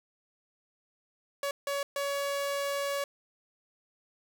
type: tone bursts at uneven times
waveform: sawtooth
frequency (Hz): 563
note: C#5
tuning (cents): +27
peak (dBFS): -26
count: 3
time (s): 1.43-1.51 / 1.67-1.83 / 1.96-3.04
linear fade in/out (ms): 2
effects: none